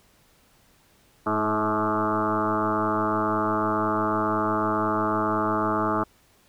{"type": "tone with frequency modulation", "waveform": "sine", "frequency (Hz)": 753, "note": "F#5", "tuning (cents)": 30, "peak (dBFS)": -21, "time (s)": [1.26, 6.04], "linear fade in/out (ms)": 10, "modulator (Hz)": 108, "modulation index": 5.4, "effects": ["pink hiss -60 dBFS RMS until 6.48 s"]}